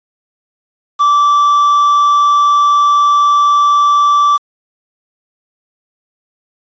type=tone with quantisation; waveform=triangle; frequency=1164 Hz; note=D6; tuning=16 cents flat; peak=-5 dBFS; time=0.99-4.38 s; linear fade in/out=20 ms; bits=5; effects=resampled to 16000 Hz